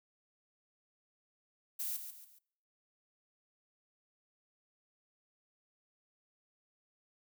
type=noise with echo; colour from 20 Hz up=violet; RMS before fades=-38 dBFS; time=1.79-1.97 s; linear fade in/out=10 ms; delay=140 ms; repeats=3; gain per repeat=-8 dB; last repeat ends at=2.39 s; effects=noise-tail reverb RT60 0.7 s tail -25 dB re dry